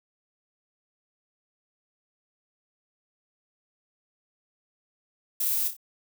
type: noise with echo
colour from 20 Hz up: violet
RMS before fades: -27 dBFS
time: 5.4-5.68 s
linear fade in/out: 5 ms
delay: 29 ms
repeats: 3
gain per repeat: -7 dB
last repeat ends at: 5.767 s
effects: none